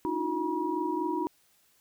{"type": "tone cluster", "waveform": "sine", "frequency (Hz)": [292.4, 317.2, 360.5, 961], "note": ["D4", "D#4", "F#4", "B5"], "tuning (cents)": [-7, 33, -45, -48], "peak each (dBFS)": [-37, -32, -33, -32], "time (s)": [0.05, 1.27], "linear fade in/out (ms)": 0, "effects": ["white hiss -66 dBFS RMS until 1.8 s"]}